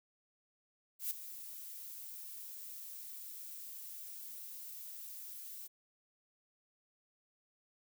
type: noise with ADSR envelope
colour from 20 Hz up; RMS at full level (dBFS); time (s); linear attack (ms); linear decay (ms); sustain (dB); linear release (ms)
violet; -35; 0.99-5.68; 120; 4; -13; 18
effects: none